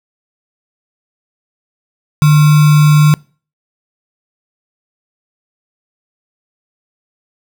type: tone with sample-and-hold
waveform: sine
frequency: 150.3 Hz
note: D3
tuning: 40 cents sharp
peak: -4 dBFS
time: 2.22-3.14 s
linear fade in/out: 0 ms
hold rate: 1225 Hz
effects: noise-tail reverb RT60 0.4 s tail -26 dB re dry